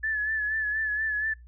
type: tone with vibrato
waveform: sine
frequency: 1730 Hz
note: A6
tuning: 30 cents flat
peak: -25 dBFS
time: 0.03-1.34 s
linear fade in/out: 10 ms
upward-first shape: sine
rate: 4.2 Hz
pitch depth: 43 cents each way
effects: noise-tail reverb RT60 0.2 s tail -25 dB re dry + added 60 Hz sine -46 dBFS peak until 1.47 s